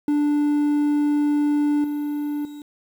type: tone with level steps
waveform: triangle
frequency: 293.8 Hz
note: D4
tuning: 1 cent sharp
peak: -15 / -21 / -32 dBFS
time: 0.08-2.62 s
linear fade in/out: 2 ms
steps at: 1.84 / 2.45 s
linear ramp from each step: 2 ms
effects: 8-bit